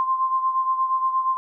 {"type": "beating tone pair", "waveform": "sine", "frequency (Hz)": [1046.5, 1055], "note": ["C6", "C6"], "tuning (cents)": [0, 14], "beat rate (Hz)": 8.5, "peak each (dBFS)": [-20, -27], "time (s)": [0, 1.37], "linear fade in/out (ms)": 0, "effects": []}